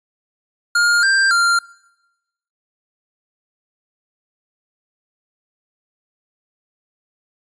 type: tone with pitch steps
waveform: square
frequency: 1415 / 1581 / 1389 Hz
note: F6 / G6 / F6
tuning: +22 / +14 / -10 cents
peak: -13 dBFS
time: 0.75-1.59 s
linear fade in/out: 5 ms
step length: 280 ms
effects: noise-tail reverb RT60 1.0 s tail -24 dB re dry + resampled to 22050 Hz